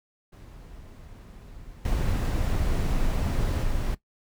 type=noise with level steps; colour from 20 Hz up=brown; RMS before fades=-44 / -25 / -27 dBFS; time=0.32-3.95 s; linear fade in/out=10 ms; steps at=1.85 / 3.63 s; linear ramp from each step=2 ms; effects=noise-tail reverb RT60 0.1 s tail -17 dB re dry